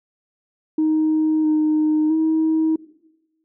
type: tone with pitch steps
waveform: sine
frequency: 312.3 / 307.9 / 317.9 Hz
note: D#4 / D#4 / D#4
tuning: +7 / -18 / +37 cents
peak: -14 dBFS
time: 0.78-2.76 s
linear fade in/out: 5 ms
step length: 660 ms
effects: noise-tail reverb RT60 1.0 s tail -19 dB re dry + tanh soft clip ceiling -12 dBFS